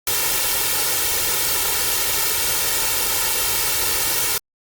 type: noise with comb filter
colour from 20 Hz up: white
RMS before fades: -20 dBFS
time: 0.07-4.38 s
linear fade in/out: 2 ms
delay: 2.2 ms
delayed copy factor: +0.75
effects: Opus 48 kbps